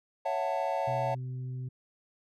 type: chord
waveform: triangle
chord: F# minor seventh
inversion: second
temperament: just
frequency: 555 / 666 / 740 / 888 Hz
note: C#5 / E5 / F#5 / A5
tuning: +2 / +18 / 0 / +16 cents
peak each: -32 dBFS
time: 0.25-1.15 s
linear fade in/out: 10 ms
type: harmonic tone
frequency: 127.6 Hz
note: C3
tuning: 43 cents flat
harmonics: 1 / 2 / 3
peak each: -34 / -52 / -55 dBFS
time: 0.87-1.69 s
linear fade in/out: 10 ms
effects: none